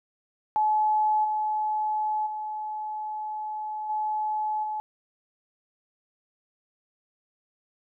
sine tone with level steps, 856 Hz, A5, 48 cents flat, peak -20 / -24 / -30 / -25 / -28 dBFS, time 0.56-4.8 s, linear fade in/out 0 ms, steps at 1.24 / 2.26 / 3.89 / 4.63 s, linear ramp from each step 10 ms, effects none

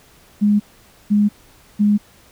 sine tone bursts, 207.1 Hz, G#3, 5 cents flat, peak -11 dBFS, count 3, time 0.41-1.98 s, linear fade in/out 20 ms, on 190 ms, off 500 ms, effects pink hiss -50 dBFS RMS until 2.31 s

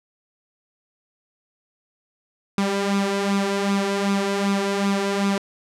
sawtooth tone with flanger, 198.6 Hz, G3, 23 cents sharp, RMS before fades -22 dBFS, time 2.58-5.38 s, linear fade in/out 2 ms, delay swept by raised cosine 0.8 to 3.1 ms, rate 2.6 Hz, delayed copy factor +0.6, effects low-pass 8000 Hz 12 dB/octave

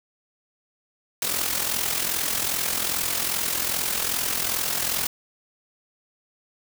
white noise with amplitude modulation, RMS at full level -23 dBFS, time 1.22-5.07 s, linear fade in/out 2 ms, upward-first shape sine, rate 42.5 Hz, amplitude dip 60%, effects none

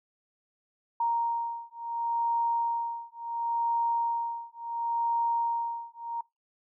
sine beating tone pair, 932.3 / 933.01 Hz, A#5 / A#5, 0 / +1 cents, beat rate 0.71 Hz, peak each -30 dBFS, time 1-6.21 s, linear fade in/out 5 ms, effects noise-tail reverb RT60 0.2 s tail -23 dB re dry

